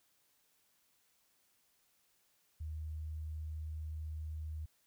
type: tone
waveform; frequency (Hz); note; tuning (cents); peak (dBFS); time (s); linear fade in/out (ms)
sine; 77.78; D#2; 0; -39; 2.6-4.66; 10
effects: white hiss -74 dBFS RMS until 4.86 s